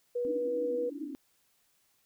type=tone; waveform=sine; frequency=486.1 Hz; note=B4; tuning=28 cents flat; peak=-29 dBFS; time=0.15-0.9 s; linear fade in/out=10 ms
type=band-pass noise; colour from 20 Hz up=pink; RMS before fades=-40 dBFS; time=0.25-1.15 s; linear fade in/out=0 ms; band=270 to 320 Hz; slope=96 dB/octave
effects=white hiss -71 dBFS RMS until 2.05 s